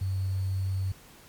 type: tone with sample-and-hold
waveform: sine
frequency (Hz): 95.2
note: F#2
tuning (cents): +50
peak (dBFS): -26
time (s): 0.01-0.92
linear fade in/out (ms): 5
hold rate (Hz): 4410
effects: pink hiss -53 dBFS RMS until 1.28 s + MP3 96 kbps